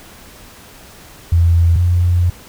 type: tone pair in turn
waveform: sine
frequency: 84.7 / 88.07 Hz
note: E2 / F2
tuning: +48 / +15 cents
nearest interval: minor second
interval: 67 cents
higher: second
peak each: -8 / -10 dBFS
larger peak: first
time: 1.32-1.76 / 1.76-2.3 s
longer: second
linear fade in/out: 5 ms
effects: pink hiss -40 dBFS RMS until 2.48 s